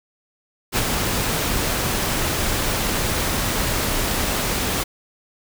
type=noise with ADSR envelope; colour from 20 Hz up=pink; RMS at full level=-18 dBFS; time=0.72-4.84 s; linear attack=51 ms; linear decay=38 ms; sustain=-4 dB; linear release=14 ms; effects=none